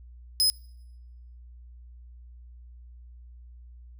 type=tone; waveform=sawtooth; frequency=5070 Hz; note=D#8; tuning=32 cents sharp; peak=-17 dBFS; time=0.4-0.5 s; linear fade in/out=0 ms; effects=noise-tail reverb RT60 0.9 s tail -26 dB re dry + added 60 Hz sine -45 dBFS peak until 3.99 s